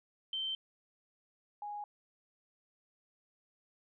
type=tone pair in turn; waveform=sine; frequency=3111 / 827.6 Hz; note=G7 / G#5; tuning=-14 / -6 cents; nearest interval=octave + major seventh; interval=2292 cents; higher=first; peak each=-34 / -39 dBFS; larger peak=first; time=0.33-0.55 / 1.62-1.84 s; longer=neither; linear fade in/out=2 ms; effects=none